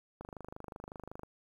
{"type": "click train", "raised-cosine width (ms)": 1, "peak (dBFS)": -30, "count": 27, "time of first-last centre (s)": [0.21, 1.234], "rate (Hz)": 25.4, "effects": ["10-bit"]}